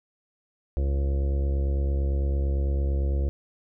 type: harmonic tone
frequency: 68.9 Hz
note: C#2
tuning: 10 cents flat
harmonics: 1 / 2 / 3 / 4 / 5 / 6 / 7 / 8 / 10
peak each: -22 / -36 / -43 / -44 / -38 / -47 / -41 / -42 / -53 dBFS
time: 0.77-3.29 s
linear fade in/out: 0 ms
effects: none